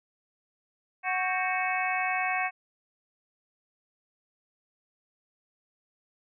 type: harmonic tone with a mistuned harmonic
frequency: 370 Hz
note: F#4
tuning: in tune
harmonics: 2 / 3 / 4 / 5 / 6 / 7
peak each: -30 / -35 / -36 / -35 / -32 / -34 dBFS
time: 1.03-2.51 s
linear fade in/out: 50 ms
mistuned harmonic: 4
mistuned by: +110 cents
effects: none